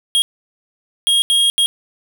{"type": "tone bursts at uneven times", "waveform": "square", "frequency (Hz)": 3262, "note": "G#7", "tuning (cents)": -32, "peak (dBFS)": -12, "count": 4, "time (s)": [[0.15, 0.22], [1.07, 1.22], [1.3, 1.5], [1.58, 1.66]], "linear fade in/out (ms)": 0, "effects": ["8-bit"]}